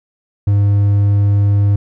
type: tone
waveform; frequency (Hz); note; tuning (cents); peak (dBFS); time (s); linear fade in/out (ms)
triangle; 101.3; G#2; -43; -7; 0.47-1.76; 5
effects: none